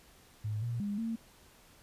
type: tone with pitch steps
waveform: sine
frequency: 106.6 / 118.5 / 204 / 226.9 Hz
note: G#2 / A#2 / G#3 / A#3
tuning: +46 / +29 / -31 / -47 cents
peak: -32 dBFS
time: 0.44-1.16 s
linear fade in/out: 10 ms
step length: 180 ms
effects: pink hiss -60 dBFS RMS until 1.82 s + resampled to 32000 Hz